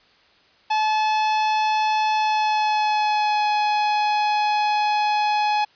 45% pulse tone with pitch glide, 862 to 841.3 Hz, A5 to G#5, -36 to +22 cents, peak -18 dBFS, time 0.7-5.65 s, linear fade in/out 10 ms, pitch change -42 cents, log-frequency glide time 2.16-3.47 s, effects white hiss -56 dBFS RMS until 5.75 s + resampled to 11025 Hz

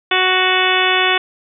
harmonic tone with a mistuned harmonic, 370.6 Hz, F#4, 3 cents sharp, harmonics 1 / 2 / 3 / 4 / 5 / 6 / 7 / 8 / 9, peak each -21 / -21 / -21 / -21 / -21 / -21 / -21 / -21 / -21 dBFS, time 0.11-1.18 s, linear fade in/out 5 ms, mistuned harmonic 9, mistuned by +65 cents, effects none

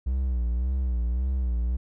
triangle tone with vibrato, 62 Hz, B1, 7 cents sharp, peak -21 dBFS, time 0.06-1.77 s, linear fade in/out 10 ms, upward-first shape sine, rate 1.8 Hz, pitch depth 100 cents each way, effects none

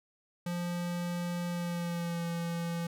square tone with pitch glide, 174.61 to 169.54 Hz, F3 to E3, 0 to +49 cents, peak -33 dBFS, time 0.46-2.87 s, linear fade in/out 5 ms, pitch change -51 cents, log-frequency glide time 1.48-2.26 s, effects none

